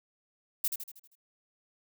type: noise with echo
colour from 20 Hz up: violet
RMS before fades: -28 dBFS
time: 0.64-0.68 s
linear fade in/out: 5 ms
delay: 79 ms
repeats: 6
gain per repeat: -6 dB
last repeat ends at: 1.154 s
effects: none